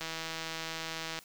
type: click train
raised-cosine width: 0.2 ms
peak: -20 dBFS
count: 192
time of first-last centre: 0.01-1.189 s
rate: 162 Hz
effects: white hiss -57 dBFS RMS until 1.24 s